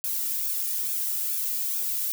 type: noise with flanger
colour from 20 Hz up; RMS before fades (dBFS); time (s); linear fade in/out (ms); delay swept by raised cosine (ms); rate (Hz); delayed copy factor
violet; -28; 0.04-2.12; 0; 0.99 to 1.92; 2.3; -0.6
effects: none